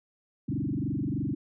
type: tone with frequency modulation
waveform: sine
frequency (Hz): 207.7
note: G#3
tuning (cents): 0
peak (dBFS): -27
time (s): 0.48-1.35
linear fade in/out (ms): 10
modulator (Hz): 23.2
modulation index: 4.4
effects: none